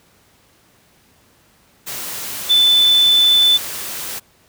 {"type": "tone in noise", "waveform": "sine", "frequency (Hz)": 3511, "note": "A7", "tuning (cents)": -4, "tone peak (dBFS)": -9, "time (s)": [2.49, 3.58], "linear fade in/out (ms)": 20, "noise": "white", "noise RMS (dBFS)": -27, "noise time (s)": [1.86, 4.2], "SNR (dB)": 15, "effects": ["pink hiss -54 dBFS RMS until 4.48 s", "high-pass 60 Hz 12 dB/octave"]}